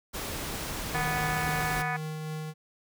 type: noise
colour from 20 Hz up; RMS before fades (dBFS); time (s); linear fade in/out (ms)
pink; -35; 0.13-1.83; 20
type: tone with tremolo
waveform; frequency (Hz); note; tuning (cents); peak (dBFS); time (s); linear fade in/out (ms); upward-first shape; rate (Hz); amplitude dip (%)
square; 155.56; D#3; 0; -33; 0.91-2.54; 50; triangle; 3.7; 25
type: harmonic tone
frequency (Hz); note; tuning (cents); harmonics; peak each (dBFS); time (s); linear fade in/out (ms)
246.9; B3; 0; 3 / 4 / 5 / 6 / 7 / 8 / 9 / 10; -33 / -38 / -38 / -40 / -34 / -44 / -39 / -45; 0.94-1.97; 10
effects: none